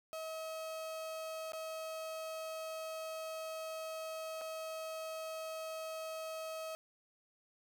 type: tone with dropouts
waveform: 35% pulse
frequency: 639 Hz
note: D#5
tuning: 46 cents sharp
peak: -39 dBFS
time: 0.13-6.75 s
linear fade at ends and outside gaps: 0 ms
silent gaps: 1.52-1.533 / 4.412-4.416 s
effects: none